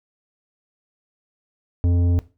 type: tone with tanh clipping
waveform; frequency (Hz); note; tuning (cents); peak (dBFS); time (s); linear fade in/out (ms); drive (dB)
triangle; 87.31; F2; 0; -17; 1.84-2.19; 0; 15
effects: noise-tail reverb RT60 0.3 s tail -17 dB re dry